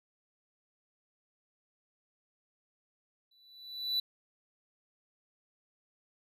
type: tone with exponential growth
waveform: triangle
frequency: 3969 Hz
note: B7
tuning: 8 cents sharp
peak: -25 dBFS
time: 3.31-4 s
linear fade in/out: 5 ms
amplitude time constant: 150 ms
effects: none